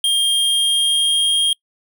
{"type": "tone with pitch glide", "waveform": "square", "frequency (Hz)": [3212, 3231], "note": ["G7", "G#7"], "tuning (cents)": [41, -48], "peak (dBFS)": -14, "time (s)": [0.04, 1.53], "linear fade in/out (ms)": 2, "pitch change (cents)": 11, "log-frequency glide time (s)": [0.18, 1.3], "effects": ["noise-tail reverb RT60 0.1 s tail -25 dB re dry"]}